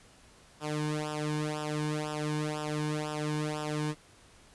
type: tone with flanger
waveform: sawtooth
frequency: 151.5 Hz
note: D#3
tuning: 46 cents flat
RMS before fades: -33 dBFS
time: 0.6-3.95 s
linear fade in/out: 50 ms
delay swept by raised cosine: 0.46 to 1.56 ms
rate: 2 Hz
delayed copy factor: -0.95
effects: pink hiss -58 dBFS RMS until 4.54 s + resampled to 24000 Hz